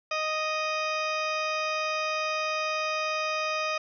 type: harmonic tone with a mistuned harmonic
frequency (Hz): 622.3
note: D#5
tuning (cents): 0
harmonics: 1 / 2 / 3 / 4 / 5 / 6 / 8 / 9 / 10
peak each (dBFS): -32 / -31 / -40 / -32 / -44 / -42 / -40 / -47 / -48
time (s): 0.11-3.78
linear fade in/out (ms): 5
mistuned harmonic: 10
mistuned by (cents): -20
effects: none